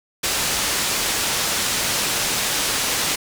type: low-pass noise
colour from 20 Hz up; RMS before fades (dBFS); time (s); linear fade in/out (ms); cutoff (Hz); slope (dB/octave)
white; -22; 0.23-3.16; 10; 8200; 12
effects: none